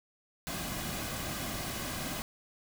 pink noise with comb filter, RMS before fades -37 dBFS, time 0.47-2.22 s, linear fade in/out 0 ms, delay 2.2 ms, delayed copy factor -0.5, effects none

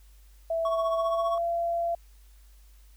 sine tone with pitch glide, 659.3 to 681.8 Hz, E5 to F5, 0 to -42 cents, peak -25 dBFS, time 0.5-1.95 s, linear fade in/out 5 ms, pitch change +58 cents, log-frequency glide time 0.95-1.44 s
triangle tone with tremolo, 1113 Hz, C#6, 7 cents sharp, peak -24 dBFS, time 0.65-1.38 s, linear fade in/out 2 ms, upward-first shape triangle, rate 15 Hz, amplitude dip 80%
effects added 50 Hz sine -51 dBFS peak until 2.96 s + white hiss -64 dBFS RMS until 2.96 s

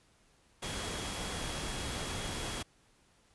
sine tone in noise, 3319 Hz, G#7, 2 cents flat, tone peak -47 dBFS, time 0.62-2.63 s, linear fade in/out 10 ms, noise pink, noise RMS -38 dBFS, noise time 0.62-2.63 s, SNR -12 dB, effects pink hiss -67 dBFS RMS until 3.34 s + resampled to 24000 Hz

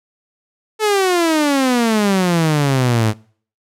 sawtooth exponential sweep, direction down, 439.6 to 105.1 Hz, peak -9 dBFS, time 0.79-3.14 s, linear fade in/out 50 ms, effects noise-tail reverb RT60 0.5 s tail -24 dB re dry + low-pass 12000 Hz 12 dB/octave

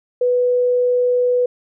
sine tone, 493.9 Hz, B4, in tune, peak -13 dBFS, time 0.21-1.46 s, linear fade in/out 5 ms, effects none

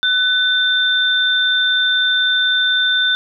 sine tone pair together, 1500 / 3568 Hz, F#6 / A7, +23 / +23 cents, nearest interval octave + minor third, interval 1500 cents, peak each -16 / -15 dBFS, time 0.03-3.15 s, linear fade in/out 0 ms, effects none

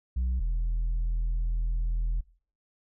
sine tone pair in turn, 61.74 / 41.21 Hz, B1 / E1, 0 / 0 cents, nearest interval perfect fifth, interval 700 cents, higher first, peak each -22 dBFS, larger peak neither, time 0.16-0.4 / 0.4-2.21 s, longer second, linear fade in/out 10 ms, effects noise-tail reverb RT60 0.5 s tail -25 dB re dry + tanh soft clip ceiling -24 dBFS

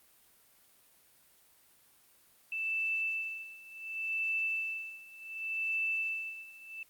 sine tone with tremolo, 2647 Hz, E7, 7 cents sharp, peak -29 dBFS, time 2.52-6.83 s, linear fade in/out 2 ms, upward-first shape sine, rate 0.68 Hz, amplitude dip 90%, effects white hiss -64 dBFS RMS until 6.89 s + Opus 32 kbps

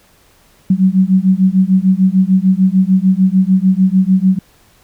sine beating tone pair, 185 / 191.7 Hz, F#3 / G3, 0 / -38 cents, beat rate 6.7 Hz, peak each -11 dBFS, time 0.7-4.39 s, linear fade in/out 5 ms, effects pink hiss -50 dBFS RMS until 4.83 s

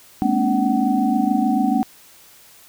sine tone cluster, 210.4 / 235 / 262.4 / 288.9 / 753 Hz, G#3 / A#3 / C4 / D4 / F#5, +23 / +14 / +5 / -28 / +30 cents, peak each -22 dBFS, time 0.22-1.83 s, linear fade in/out 0 ms, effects white hiss -48 dBFS RMS until 2.68 s

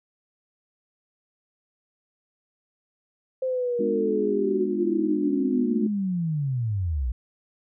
sine linear sweep, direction down, 523.3 to 55 Hz, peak -23 dBFS, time 3.42-7.12 s, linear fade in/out 5 ms
sine chord, G# diminished seventh, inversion none, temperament just, 207.7 / 249.2 / 299 / 358.8 Hz, G#3 / B3 / D4 / F4, 0 / +16 / +31 / +47 cents, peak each -29 / -32 / -30 / -29 dBFS, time 3.79-5.87 s, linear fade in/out 5 ms
effects none

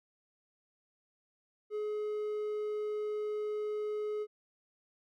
triangle tone, 422.7 Hz, G#4, 31 cents sharp, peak -31 dBFS, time 1.7-4.27 s, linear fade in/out 50 ms, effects none

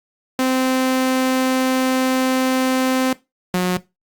sawtooth tone pair in turn, 259.3 / 181.25 Hz, C4 / F#3, -15 / -35 cents, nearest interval tritone, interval 620 cents, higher first, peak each -12 dBFS, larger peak neither, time 0.39-3.13 / 3.54-3.77 s, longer first, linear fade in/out 2 ms, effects noise-tail reverb RT60 0.2 s tail -17 dB re dry + Opus 48 kbps

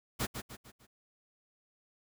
pink noise with echo, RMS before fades -33 dBFS, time 0.19-0.27 s, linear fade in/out 20 ms, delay 150 ms, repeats 4, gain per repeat -7 dB, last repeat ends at 0.87 s, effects none

